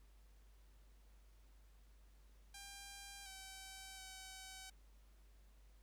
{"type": "tone with pitch steps", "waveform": "5% pulse", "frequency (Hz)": [797, 769, 761], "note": ["G5", "G5", "F#5"], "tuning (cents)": [28, -33, 48], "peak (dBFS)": -40, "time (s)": [2.54, 4.7], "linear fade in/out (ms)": 5, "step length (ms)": 720, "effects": ["added 50 Hz sine -62 dBFS peak until 5.82 s", "pink hiss -75 dBFS RMS until 5.82 s"]}